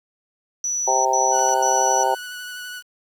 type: tone bursts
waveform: sine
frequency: 5920 Hz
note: F#8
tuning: in tune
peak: -21 dBFS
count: 3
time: 0.64-2.034 s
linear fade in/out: 2 ms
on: 410 ms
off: 82 ms
type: harmonic tone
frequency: 130.81 Hz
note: C3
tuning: in tune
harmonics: 3 / 4 / 5 / 6 / 7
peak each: -27 / -25 / -26 / -21 / -21 dBFS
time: 0.87-2.15 s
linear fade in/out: 10 ms
type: tone with vibrato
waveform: sawtooth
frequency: 1477 Hz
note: F#6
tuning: 3 cents flat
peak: -28 dBFS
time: 1.31-2.83 s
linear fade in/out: 50 ms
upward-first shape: sine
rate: 12 Hz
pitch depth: 16 cents each way
type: clicks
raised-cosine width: 0.3 ms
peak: -23 dBFS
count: 2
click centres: 1.392 / 1.49 s
effects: 8-bit